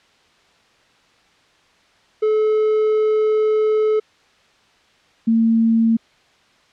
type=tone pair in turn; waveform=triangle / sine; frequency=431.2 / 226.7 Hz; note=A4 / A#3; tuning=-35 / -48 cents; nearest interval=major seventh; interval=1113 cents; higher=first; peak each=-12 dBFS; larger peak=neither; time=2.22-4 / 5.27-5.97 s; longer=first; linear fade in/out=10 ms; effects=white hiss -55 dBFS RMS until 6.72 s + low-pass 4000 Hz 12 dB/octave